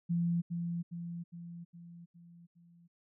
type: tone with echo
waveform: sine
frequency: 171 Hz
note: F3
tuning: 36 cents flat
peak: -28 dBFS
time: 0.09-0.42 s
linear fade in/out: 20 ms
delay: 410 ms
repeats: 6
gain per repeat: -5 dB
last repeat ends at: 2.88 s
effects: none